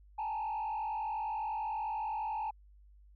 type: tone with frequency modulation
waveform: sine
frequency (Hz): 865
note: A5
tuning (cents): -30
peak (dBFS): -31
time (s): 0.18-2.51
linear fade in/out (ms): 10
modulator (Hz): 48.5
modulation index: 0.97
effects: tanh soft clip ceiling -32 dBFS + added 50 Hz sine -56 dBFS peak until 3.15 s